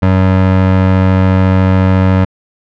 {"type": "tone", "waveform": "25% pulse", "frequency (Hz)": 94, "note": "F#2", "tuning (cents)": 28, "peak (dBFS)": -3, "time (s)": [0.02, 2.25], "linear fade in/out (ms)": 10, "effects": ["low-pass 2000 Hz 12 dB/octave"]}